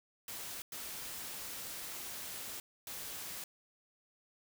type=noise bursts at uneven times; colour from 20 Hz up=white; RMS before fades=-44 dBFS; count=3; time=0.28-0.62 / 0.72-2.6 / 2.87-3.44 s; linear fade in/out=2 ms; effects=none